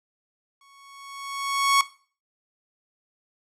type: tone with exponential growth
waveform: sawtooth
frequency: 1108.7 Hz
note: C#6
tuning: in tune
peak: -11 dBFS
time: 0.61-1.81 s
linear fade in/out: 2 ms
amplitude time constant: 260 ms
effects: noise-tail reverb RT60 0.4 s tail -17 dB re dry + low-pass 11000 Hz 12 dB/octave